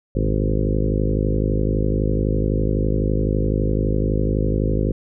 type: harmonic tone with a mistuned harmonic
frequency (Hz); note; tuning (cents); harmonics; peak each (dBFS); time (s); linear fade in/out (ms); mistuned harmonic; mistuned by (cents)
51.91; G#1; 0; 1 / 2 / 3 / 4 / 5 / 6 / 7 / 8 / 9 / 10; -21 / -24 / -26 / -27 / -28 / -29 / -29 / -30 / -31 / -31; 0.15-4.92; 5; 2; +77
effects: none